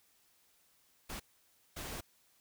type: noise bursts at uneven times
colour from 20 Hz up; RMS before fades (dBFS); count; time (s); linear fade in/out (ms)
pink; -43; 2; 1.09-1.2 / 1.76-2.01; 10
effects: white hiss -70 dBFS RMS until 2.4 s